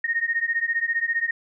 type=beating tone pair; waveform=sine; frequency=1845 / 1860 Hz; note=A#6 / A#6; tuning=-18 / -4 cents; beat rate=15 Hz; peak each=-25 / -24 dBFS; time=0.04-1.31 s; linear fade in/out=5 ms; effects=none